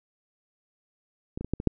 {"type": "clicks", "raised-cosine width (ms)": 3, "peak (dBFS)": [-20, -21, -22, -13, -20, -7], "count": 6, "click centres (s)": [1.375, 1.41, 1.446, 1.536, 1.601, 1.673], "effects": []}